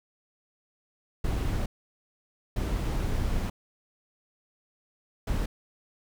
brown noise bursts at uneven times, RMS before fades -28 dBFS, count 3, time 1.24-1.66 / 2.56-3.5 / 5.27-5.46 s, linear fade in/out 5 ms, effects none

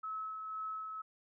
sine tone with tremolo, 1293 Hz, E6, 34 cents flat, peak -37 dBFS, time 0.03-1.02 s, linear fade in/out 10 ms, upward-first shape sine, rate 2 Hz, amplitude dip 35%, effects none

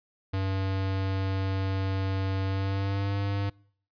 square tone with pitch glide, 96.1 to 99.95 Hz, G2 to G2, -34 to +34 cents, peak -27 dBFS, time 0.33-3.5 s, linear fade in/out 10 ms, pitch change +68 cents, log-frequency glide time 2.44-3.17 s, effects noise-tail reverb RT60 0.6 s tail -26 dB re dry + resampled to 11025 Hz

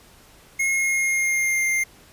square tone with pitch glide, 2159 to 2107 Hz, C#7 to C7, -46 to +12 cents, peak -20 dBFS, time 0.59-1.84 s, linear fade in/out 10 ms, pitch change -42 cents, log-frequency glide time 0.73-1.66 s, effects pink hiss -51 dBFS RMS until 2.12 s + resampled to 32000 Hz

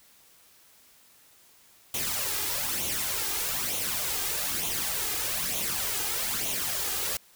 white noise with flanger, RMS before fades -30 dBFS, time 1.94-7.17 s, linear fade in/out 2 ms, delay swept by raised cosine 0.3 to 2.5 ms, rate 1.1 Hz, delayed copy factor +0.6, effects white hiss -58 dBFS RMS until 7.35 s

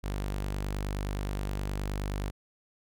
sawtooth tone, 49.55 Hz, G1, 19 cents sharp, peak -27 dBFS, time 0.03-2.31 s, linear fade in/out 20 ms, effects none

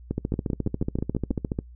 two click trains, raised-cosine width 3 ms, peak -13 / -13 dBFS, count 7 / 22, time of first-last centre 0.34-1.311 / 0.11-1.589 s, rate 6.18 / 14.2 Hz, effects noise-tail reverb RT60 0.1 s tail -23 dB re dry + added 60 Hz sine -43 dBFS peak until 1.75 s

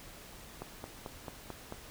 click train, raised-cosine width 1 ms, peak -26 dBFS, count 6, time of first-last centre 0.62-1.724 s, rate 4.53 Hz, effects pink hiss -51 dBFS RMS until 1.9 s

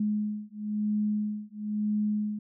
sine beating tone pair, 210 / 211 Hz, G#3 / G#3, +19 / +28 cents, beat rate 1 Hz, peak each -30 dBFS, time 0-2.39 s, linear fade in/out 5 ms, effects none

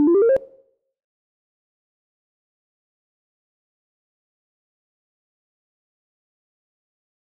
sine tone with pitch steps, 293.7 / 341.3 / 396.6 / 460.9 / 535.5 Hz, D4 / F4 / G4 / A#4 / C5, 0 / -40 / +20 / -20 / +40 cents, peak -10 dBFS, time 0-0.365 s, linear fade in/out 0 ms, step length 73 ms, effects noise-tail reverb RT60 0.7 s tail -22 dB re dry + tanh soft clip ceiling -10 dBFS

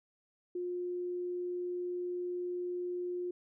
sine tone, 356.2 Hz, F4, 34 cents sharp, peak -34 dBFS, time 0.55-3.31 s, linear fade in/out 5 ms, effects none

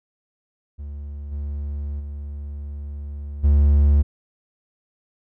triangle tone with level steps, 72.1 Hz, D2, 31 cents flat, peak -28 / -23 / -27 / -10 dBFS, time 0.78-4.03 s, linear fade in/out 20 ms, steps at 1.31 / 1.99 / 3.43 s, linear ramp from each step 20 ms, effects none

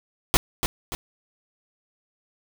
pink noise with echo, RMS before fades -17 dBFS, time 0.34-0.37 s, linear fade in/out 0 ms, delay 290 ms, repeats 2, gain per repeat -7 dB, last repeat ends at 0.95 s, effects none

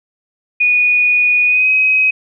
sine tone with pitch glide, 2464 to 2532 Hz, D#7 to D#7, -17 to +30 cents, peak -9 dBFS, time 0.6-2.11 s, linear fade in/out 10 ms, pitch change +47 cents, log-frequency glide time 1.45-1.7 s, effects none

